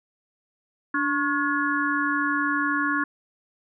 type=tone cluster; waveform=sine; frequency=291.3 / 1095 / 1431 / 1697 Hz; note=D4 / C#6 / F6 / G#6; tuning=-14 / -22 / +42 / +37 cents; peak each=-27 dBFS; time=0.94-3.04 s; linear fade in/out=5 ms; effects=none